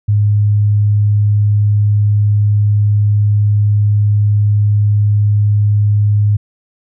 sine tone, 103.9 Hz, G#2, 1 cent sharp, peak -8 dBFS, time 0.08-6.37 s, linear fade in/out 10 ms, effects none

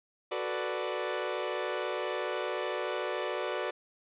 sawtooth chord, B minor seventh, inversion second, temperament equal, 370 / 440 / 493.9 / 587.3 Hz, F#4 / A4 / B4 / D5, 0 / 0 / 0 / 0 cents, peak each -33 / -35 / -33 / -32 dBFS, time 0.31-3.71 s, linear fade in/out 10 ms, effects resampled to 8000 Hz + 10-bit

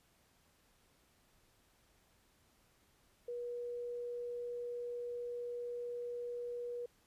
sine tone, 482.2 Hz, B4, 41 cents flat, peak -39 dBFS, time 3.28-6.86 s, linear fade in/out 5 ms, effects pink hiss -71 dBFS RMS until 7.06 s + resampled to 32000 Hz

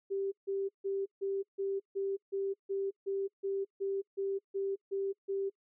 sine tone bursts, 392 Hz, G4, in tune, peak -31 dBFS, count 15, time 0.1-5.5 s, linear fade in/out 20 ms, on 220 ms, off 150 ms, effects noise-tail reverb RT60 0.1 s tail -24 dB re dry

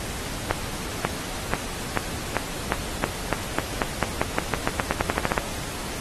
accelerating click train, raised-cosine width 0.5 ms, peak -5 dBFS, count 23, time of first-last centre 0.51-5.378 s, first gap 540 ms, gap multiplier 0.9, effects pink hiss -33 dBFS RMS until 6 s + AAC 32 kbps

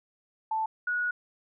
sine tone pair in turn, 880 / 1458.3 Hz, A5 / F#6, 0 / -26 cents, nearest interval major sixth, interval 874 cents, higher second, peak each -26 dBFS, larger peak neither, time 0.51-0.66 / 0.87-1.11 s, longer second, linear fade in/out 5 ms, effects none

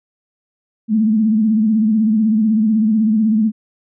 sine tone with vibrato, 217.7 Hz, A3, 18 cents flat, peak -11 dBFS, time 0.88-3.52 s, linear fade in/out 50 ms, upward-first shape sine, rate 16 Hz, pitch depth 76 cents each way, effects none

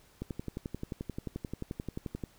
click train, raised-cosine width 3 ms, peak -23 dBFS, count 24, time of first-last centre 0.22-2.238 s, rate 11.4 Hz, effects pink hiss -62 dBFS RMS until 2.38 s

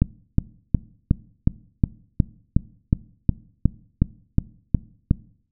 click train, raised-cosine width 5 ms, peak -3 dBFS, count 15, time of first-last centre 0.02-5.111 s, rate 2.75 Hz, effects noise-tail reverb RT60 0.6 s tail -21 dB re dry

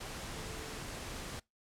sine tone in noise, 441.9 Hz, A4, 7 cents sharp, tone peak -51 dBFS, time 0.33-0.78 s, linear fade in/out 10 ms, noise pink, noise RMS -43 dBFS, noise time 0-1.4 s, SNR -11 dB, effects noise-tail reverb RT60 0.2 s tail -24 dB re dry + low-pass 10000 Hz 12 dB/octave

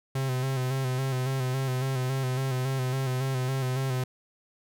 45% pulse tone with vibrato, 130.81 Hz, C3, in tune, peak -26 dBFS, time 0.15-4.04 s, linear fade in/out 5 ms, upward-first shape square, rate 3.6 Hz, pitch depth 38 cents each way, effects none

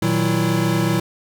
square tone cluster, 118.8 / 158.5 / 186.7 / 331.8 Hz, A#2 / D#3 / F#3 / E4, +33 / +32 / +16 / +11 cents, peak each -23 dBFS, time 0.02-1 s, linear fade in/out 5 ms, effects none

